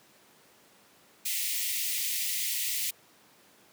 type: high-pass noise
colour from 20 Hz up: white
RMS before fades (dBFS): -31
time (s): 1.25-2.91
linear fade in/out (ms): 10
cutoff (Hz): 1900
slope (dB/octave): 96
effects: pink hiss -59 dBFS RMS until 3.72 s + high-pass 200 Hz 12 dB/octave